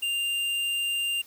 sine tone with tanh clipping, 2794 Hz, F7, in tune, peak -27 dBFS, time 0.02-1.22 s, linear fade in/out 10 ms, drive 13 dB, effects white hiss -53 dBFS RMS until 1.26 s

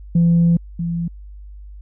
sine tone pair in turn, 169.6 / 169.6 Hz, E3 / E3, +50 / +50 cents, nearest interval unison, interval 0 cents, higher neither, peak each -9 / -19 dBFS, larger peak first, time 0.15-0.57 / 0.79-1.08 s, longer first, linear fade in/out 5 ms, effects tanh soft clip ceiling -8 dBFS + added 50 Hz sine -34 dBFS peak until 1.81 s

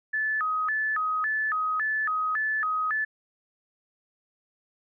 sine tone with vibrato, 1480 Hz, F#6, in tune, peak -24 dBFS, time 0.13-3.05 s, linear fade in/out 10 ms, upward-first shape square, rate 1.8 Hz, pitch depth 280 cents each way, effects none

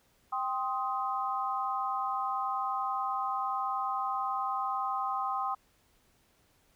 sine chord, C minor, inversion second, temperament just, 784.9 / 1046.5 / 1255.8 Hz, G5 / C6 / Eb6, +2 / 0 / +16 cents, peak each -34 dBFS, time 0.32-5.55 s, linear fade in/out 10 ms, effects pink hiss -68 dBFS RMS until 6.75 s

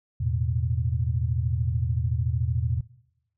sine chord, E suspended fourth, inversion none, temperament equal, 82.41 / 110 / 123.47 Hz, E2 / A2 / B2, 0 / 0 / 0 cents, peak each -27 dBFS, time 0.2-2.81 s, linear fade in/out 10 ms, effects noise-tail reverb RT60 0.9 s tail -21 dB re dry

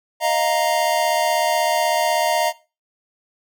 square chord, Eb suspended second, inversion none, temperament equal, 622.3 / 698.5 / 932.3 Hz, Eb5 / F5 / Bb5, 0 / 0 / 0 cents, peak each -22 dBFS, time 0.2-2.53 s, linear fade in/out 50 ms, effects noise-tail reverb RT60 0.3 s tail -19 dB re dry

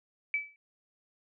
sine tone with exponential decay, 2303 Hz, D7, 34 cents flat, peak -24 dBFS, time 0.34-0.56 s, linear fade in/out 1 ms, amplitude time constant 47 ms, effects none

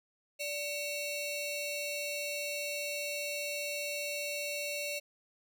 sawtooth ring-modulated tone, 1645 Hz, G#6, 17 cents flat, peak -28 dBFS, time 0.39-5 s, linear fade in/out 20 ms, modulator 1060 Hz, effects none

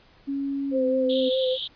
sine tone with pitch glide, 277.2 to 261.6 Hz, C#4 to C4, 0 to 0 cents, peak -25 dBFS, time 0.27-1.3 s, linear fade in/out 20 ms, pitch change -100 cents, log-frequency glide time 0.7-0.8 s
sine tone with vibrato, 518 Hz, C5, 17 cents flat, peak -21 dBFS, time 0.71-1.58 s, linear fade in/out 50 ms, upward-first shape sine, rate 4.8 Hz, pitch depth 25 cents each way
white band-pass noise, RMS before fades -33 dBFS, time 1.09-1.68 s, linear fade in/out 10 ms, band 3100 to 3800 Hz, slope 96 dB/octave
effects pink hiss -56 dBFS RMS until 1.75 s + resampled to 11025 Hz

